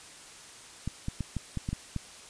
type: clicks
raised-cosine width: 5 ms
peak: -19 dBFS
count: 8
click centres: 0.876 / 1.084 / 1.207 / 1.367 / 1.573 / 1.689 / 1.73 / 1.963 s
effects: white hiss -49 dBFS RMS until 2.29 s + resampled to 22050 Hz